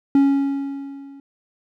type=tone with level ramp; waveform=triangle; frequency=277.2 Hz; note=C#4; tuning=in tune; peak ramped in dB=-8 to -37 dBFS; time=0.15-1.2 s; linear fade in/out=2 ms; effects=none